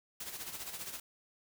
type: noise with tremolo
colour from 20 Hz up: white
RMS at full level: -41 dBFS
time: 0.2-1 s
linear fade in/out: 5 ms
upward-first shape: sine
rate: 15 Hz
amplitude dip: 60%
effects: none